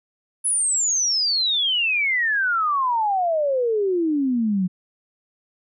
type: exponential sweep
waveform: sine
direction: down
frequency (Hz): 10450 to 177.6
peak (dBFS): -18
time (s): 0.44-4.68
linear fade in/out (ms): 20
effects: none